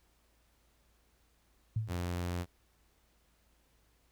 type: tone with exponential decay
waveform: sine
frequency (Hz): 110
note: A2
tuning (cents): 0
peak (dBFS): -27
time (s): 1.76-2.09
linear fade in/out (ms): 5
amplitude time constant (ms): 71
type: tone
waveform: sawtooth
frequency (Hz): 88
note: F2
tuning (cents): +14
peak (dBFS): -30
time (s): 1.87-2.46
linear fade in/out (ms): 50
effects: added 56 Hz sine -70 dBFS peak until 4.11 s + pink hiss -72 dBFS RMS until 4.11 s